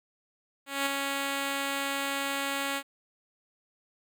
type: tone with ADSR envelope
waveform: 5% pulse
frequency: 277.2 Hz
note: C#4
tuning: in tune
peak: -14 dBFS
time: 0.66-2.83 s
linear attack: 200 ms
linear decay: 15 ms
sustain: -4 dB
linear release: 62 ms
effects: none